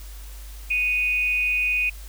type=tone with amplitude modulation; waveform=sine; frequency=2489 Hz; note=D#7; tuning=in tune; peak=-17 dBFS; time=0.7-1.9 s; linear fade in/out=10 ms; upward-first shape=sine; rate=275 Hz; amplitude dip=55%; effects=added 50 Hz sine -36 dBFS peak until 2.08 s + white hiss -47 dBFS RMS until 2.08 s